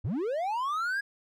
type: linear sweep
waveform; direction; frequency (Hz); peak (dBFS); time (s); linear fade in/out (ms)
triangle; up; 75.9 to 1666; -26; 0.04-1.01; 10
effects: none